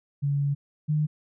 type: tone pair in turn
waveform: sine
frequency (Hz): 141.9 / 151.69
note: C#3 / D#3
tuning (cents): +41 / -44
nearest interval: minor second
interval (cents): 115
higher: second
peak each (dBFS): -22 / -21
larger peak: second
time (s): 0.22-0.55 / 0.88-1.07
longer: first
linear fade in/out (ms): 20
effects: none